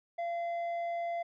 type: tone with low-pass filter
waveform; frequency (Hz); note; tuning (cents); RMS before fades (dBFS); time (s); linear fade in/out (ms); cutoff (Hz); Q
square; 685; F5; -34; -35; 0.18-1.23; 10; 1400; 2.1
effects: none